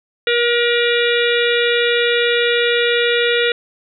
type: harmonic tone with a mistuned harmonic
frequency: 476.1 Hz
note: A#4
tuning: 37 cents sharp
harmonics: 1 / 3 / 4 / 5 / 6 / 7 / 8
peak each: -16 / -21 / -22 / -23 / -24 / -24 / -25 dBFS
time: 0.27-3.52 s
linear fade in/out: 2 ms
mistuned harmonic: 7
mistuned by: +61 cents
effects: none